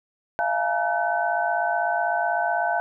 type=tone cluster; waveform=sine; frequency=637 / 693 / 846 / 934 / 1514 Hz; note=D#5 / F5 / G#5 / A#5 / F#6; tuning=+41 / -14 / +32 / +3 / +39 cents; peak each=-32 / -24 / -27 / -32 / -27 dBFS; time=0.39-2.8 s; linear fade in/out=0 ms; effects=none